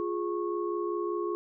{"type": "tone cluster", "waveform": "sine", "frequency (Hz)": [350.2, 415.4, 1099], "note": ["F4", "G#4", "C#6"], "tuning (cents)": [5, 0, -15], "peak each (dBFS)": [-31, -33, -37], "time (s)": [0, 1.35], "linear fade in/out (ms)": 0, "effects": []}